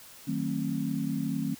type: chord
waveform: sine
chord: D# diminished seventh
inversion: none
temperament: just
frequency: 155.56 / 186.68 / 224 / 268.8 Hz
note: D#3 / F#3 / A3 / C4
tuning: 0 / +16 / +31 / +47 cents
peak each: -34 / -35 / -33 / -32 dBFS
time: 0.27-1.55 s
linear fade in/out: 10 ms
effects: white hiss -50 dBFS RMS until 1.59 s